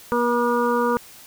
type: harmonic tone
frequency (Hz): 240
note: B3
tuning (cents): -49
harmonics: 1 / 2 / 4 / 5 / 6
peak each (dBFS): -24 / -21 / -24 / -26 / -30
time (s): 0.12-0.97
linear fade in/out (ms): 0
effects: white hiss -45 dBFS RMS until 1.26 s